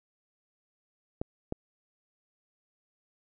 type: clicks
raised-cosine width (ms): 2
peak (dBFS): -18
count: 2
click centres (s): 1.215 / 1.524
effects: none